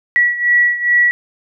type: beating tone pair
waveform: sine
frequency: 1935 / 1937.4 Hz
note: B6 / B6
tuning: -36 / -34 cents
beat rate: 2.4 Hz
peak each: -12 / -16 dBFS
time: 0.16-1.11 s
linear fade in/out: 0 ms
effects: none